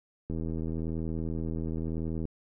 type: click train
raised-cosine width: 3 ms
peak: -22 dBFS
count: 159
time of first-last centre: 0.3-2.253 s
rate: 80.9 Hz
effects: none